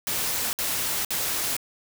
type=noise bursts; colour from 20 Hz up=white; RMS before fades=-27 dBFS; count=3; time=0.07-1.566 s; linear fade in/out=0 ms; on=460 ms; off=58 ms; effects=none